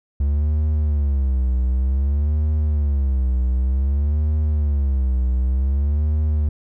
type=tone with vibrato; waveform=triangle; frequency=69.3 Hz; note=C#2; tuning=in tune; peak=-14 dBFS; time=0.2-6.49 s; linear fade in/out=5 ms; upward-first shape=sine; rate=0.54 Hz; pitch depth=170 cents each way; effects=none